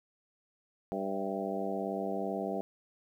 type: harmonic tone with a mistuned harmonic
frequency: 98 Hz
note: G2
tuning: in tune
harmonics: 2 / 3 / 4 / 5 / 6 / 7 / 8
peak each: -38 / -41 / -39 / -40 / -42 / -38 / -42 dBFS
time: 0.92-2.61 s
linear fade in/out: 0 ms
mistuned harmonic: 7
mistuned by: -38 cents
effects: 11-bit